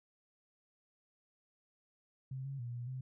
sine tone with pitch steps, 131.8 / 137.2 / 120.1 / 120.8 / 129.6 Hz, C3 / C#3 / B2 / B2 / C3, +13 / -17 / -48 / -38 / -16 cents, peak -39 dBFS, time 2.31-3.01 s, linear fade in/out 5 ms, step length 140 ms, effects none

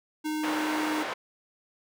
square tone, 307.6 Hz, D#4, 20 cents flat, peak -29 dBFS, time 0.24-1.04 s, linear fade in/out 20 ms
white band-pass noise, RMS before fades -33 dBFS, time 0.43-1.14 s, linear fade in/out 10 ms, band 350 to 1600 Hz, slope 12 dB/octave
effects none

